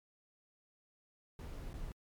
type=noise with dropouts; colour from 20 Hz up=brown; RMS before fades=-44 dBFS; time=1.39-1.92 s; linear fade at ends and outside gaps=1 ms; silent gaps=1.732-1.74 s; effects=MP3 96 kbps